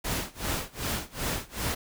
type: noise with tremolo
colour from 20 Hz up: pink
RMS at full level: -29 dBFS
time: 0.04-1.75 s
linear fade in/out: 10 ms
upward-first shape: sine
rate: 2.6 Hz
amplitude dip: 95%
effects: none